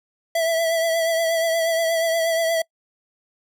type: tone with vibrato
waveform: square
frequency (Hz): 659.3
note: E5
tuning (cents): 0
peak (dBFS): -19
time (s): 0.35-2.62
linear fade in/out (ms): 5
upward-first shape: triangle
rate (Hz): 8.4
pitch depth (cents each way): 37
effects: noise-tail reverb RT60 0.1 s tail -26 dB re dry